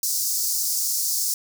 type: high-pass noise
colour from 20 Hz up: pink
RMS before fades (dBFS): -24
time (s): 0.03-1.34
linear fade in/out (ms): 2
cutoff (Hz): 4900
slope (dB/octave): 48
effects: none